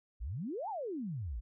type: exponential two-way sweep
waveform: sine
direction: up then down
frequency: 47.81 to 932.3 to 47.81 Hz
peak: -36 dBFS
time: 0.2-1.41 s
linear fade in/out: 20 ms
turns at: 0.69 s
effects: none